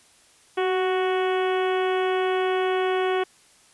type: harmonic tone with a mistuned harmonic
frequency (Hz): 370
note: F#4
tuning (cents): 0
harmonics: 1 / 2 / 3 / 4 / 5 / 6 / 7 / 8 / 9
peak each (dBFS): -22 / -28 / -32 / -34 / -36 / -38 / -39 / -40 / -41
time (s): 0.57-3.24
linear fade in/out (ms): 10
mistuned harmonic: 1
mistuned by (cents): +24
effects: white hiss -56 dBFS RMS until 3.73 s + resampled to 24000 Hz